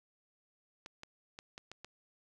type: clicks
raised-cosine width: 0.2 ms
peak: -29 dBFS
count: 6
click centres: 0.861 / 1.034 / 1.389 / 1.579 / 1.716 / 1.846 s
effects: none